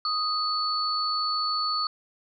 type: tone pair together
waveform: sine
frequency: 1248 / 4447 Hz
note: D#6 / C#8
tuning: +5 / +5 cents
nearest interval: octave + minor seventh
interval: 2200 cents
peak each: -27 dBFS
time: 0.05-1.87 s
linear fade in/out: 2 ms
effects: none